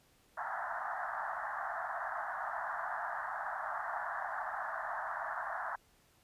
pink band-pass noise, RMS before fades -39 dBFS, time 0.37-5.76 s, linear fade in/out 10 ms, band 650 to 1800 Hz, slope 96 dB/octave, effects pink hiss -68 dBFS RMS until 6.23 s + resampled to 32000 Hz

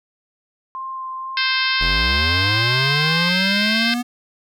sine tone with vibrato, 1051 Hz, C6, 7 cents sharp, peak -26 dBFS, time 0.75-3.29 s, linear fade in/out 0 ms, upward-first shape sine, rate 2.1 Hz, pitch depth 9 cents each way
harmonic tone, 523.3 Hz, C5, in tune, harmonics 3 / 4 / 5 / 6 / 7 / 8 / 9 / 10, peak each -23 / -24 / -25 / -26 / -26 / -27 / -28 / -28 dBFS, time 1.37-3.94 s, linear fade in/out 2 ms
square linear sweep, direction up, 37.57 to 246.8 Hz, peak -21 dBFS, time 1.8-4.03 s, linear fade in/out 20 ms
effects none

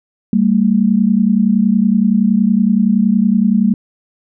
sine tone pair together, 195.7 / 226.4 Hz, G3 / A3, -3 / +50 cents, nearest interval minor third, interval 253 cents, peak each -12 dBFS, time 0.33-3.74 s, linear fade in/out 2 ms, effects none

